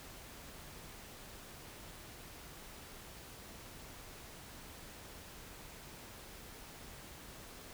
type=silence; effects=pink hiss -52 dBFS RMS until 7.73 s